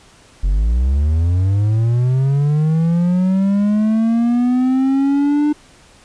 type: linear sweep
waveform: triangle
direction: up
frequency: 43.65 to 300 Hz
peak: -10 dBFS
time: 0.43-5.53 s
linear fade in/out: 10 ms
effects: pink hiss -47 dBFS RMS until 6.04 s + resampled to 22050 Hz